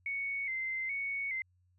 sine tone with vibrato, 2148 Hz, C7, 45 cents sharp, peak -33 dBFS, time 0.06-1.42 s, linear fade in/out 2 ms, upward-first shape square, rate 1.2 Hz, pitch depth 59 cents each way, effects added 90 Hz sine -67 dBFS peak until 1.78 s

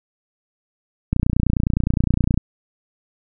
click train, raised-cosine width 5 ms, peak -5 dBFS, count 38, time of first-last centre 1.13-2.376 s, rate 29.7 Hz, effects none

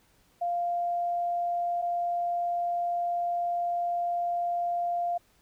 sine tone pair in turn, 697 / 697 Hz, F5 / F5, -4 / -4 cents, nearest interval unison, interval 0 cents, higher neither, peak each -26 dBFS, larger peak neither, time 0.41-1.82 / 1.82-5.18 s, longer second, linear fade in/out 10 ms, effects pink hiss -65 dBFS RMS until 5.41 s

